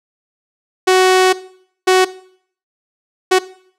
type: tone bursts at uneven times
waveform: sawtooth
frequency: 372.2 Hz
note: F#4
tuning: 10 cents sharp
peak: -4 dBFS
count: 3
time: 0.87-1.33 / 1.87-2.05 / 3.31-3.39 s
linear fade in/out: 10 ms
effects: noise-tail reverb RT60 0.6 s tail -18 dB re dry + low-pass 9000 Hz 12 dB/octave